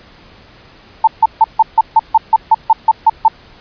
sine tone bursts, 889 Hz, A5, 18 cents sharp, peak -3 dBFS, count 13, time 1.04-3.282 s, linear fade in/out 5 ms, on 34 ms, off 150 ms, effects pink hiss -42 dBFS RMS until 3.6 s + resampled to 11025 Hz

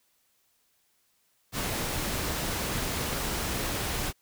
pink noise, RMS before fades -31 dBFS, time 1.52-4.13 s, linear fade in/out 50 ms, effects white hiss -70 dBFS RMS until 4.21 s

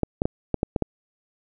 clicks, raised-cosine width 2 ms, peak -8 dBFS, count 7, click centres 0.033 / 0.219 / 0.255 / 0.543 / 0.631 / 0.762 / 0.823 s, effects none

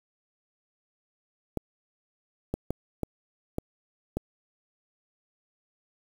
clicks, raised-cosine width 2 ms, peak -15 dBFS, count 6, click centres 1.573 / 2.54 / 2.706 / 3.033 / 3.584 / 4.17 s, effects 7-bit

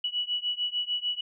sine beating tone pair, 2939 / 2945.7 Hz, F#7 / F#7, -12 / -8 cents, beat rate 6.7 Hz, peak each -30 / -31 dBFS, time 0.04-1.21 s, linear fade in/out 5 ms, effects none

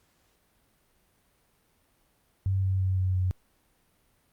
sine tone with pitch steps, 96 / 95.01 / 94.02 / 93.05 / 92.09 Hz, G2 / F#2 / F#2 / F#2 / F#2, -36 / +46 / +28 / +10 / -8 cents, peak -23 dBFS, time 2.46-3.31 s, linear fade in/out 0 ms, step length 170 ms, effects pink hiss -68 dBFS RMS until 4.32 s + Opus 48 kbps

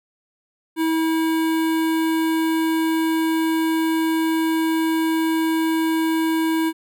square tone with notch filter, 322.6 Hz, E4, 37 cents flat, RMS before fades -20 dBFS, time 0.76-6.73 s, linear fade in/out 50 ms, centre 5700 Hz, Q 1.3, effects none

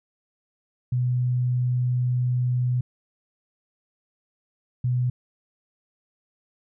sine tone bursts at uneven times, 124.5 Hz, B2, 14 cents sharp, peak -20 dBFS, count 2, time 0.92-2.81 / 4.84-5.1 s, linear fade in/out 5 ms, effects none

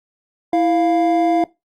triangle tone pair together, 329.6 / 698.4 Hz, E4 / F5, 0 / 0 cents, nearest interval octave + minor second, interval 1300 cents, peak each -14 dBFS, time 0.53-1.44 s, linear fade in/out 2 ms, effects noise-tail reverb RT60 0.2 s tail -20 dB re dry + Opus 48 kbps

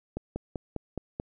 slowing click train, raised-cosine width 2 ms, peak -19 dBFS, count 6, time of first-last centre 0.17-1.199 s, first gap 190 ms, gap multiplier 1.04, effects none

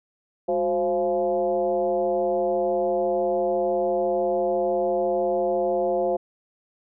sine tone with frequency modulation, 528 Hz, C5, 16 cents sharp, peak -20 dBFS, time 0.48-6.17 s, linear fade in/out 10 ms, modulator 162 Hz, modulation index 1.2, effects none

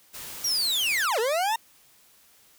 white noise, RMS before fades -39 dBFS, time 0.13-1.07 s, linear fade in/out 20 ms
40% pulse linear two-way sweep, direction down then up, 5800 to 421.7 to 932 Hz, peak -22 dBFS, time 0.44-1.56 s, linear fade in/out 5 ms, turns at 1.19 s
effects white hiss -58 dBFS RMS until 2.58 s

